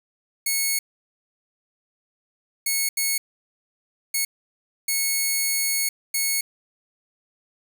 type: tone bursts at uneven times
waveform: 5% pulse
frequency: 2200 Hz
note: C#7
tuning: 14 cents flat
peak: -11 dBFS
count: 6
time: 0.46-0.79 / 2.66-2.89 / 2.97-3.18 / 4.14-4.25 / 4.88-5.89 / 6.14-6.41 s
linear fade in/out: 5 ms
effects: none